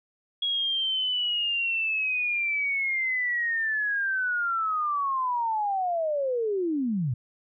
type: linear sweep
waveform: sine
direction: down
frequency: 3329 to 111.9 Hz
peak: -24 dBFS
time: 0.42-7.14 s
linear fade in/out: 5 ms
effects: none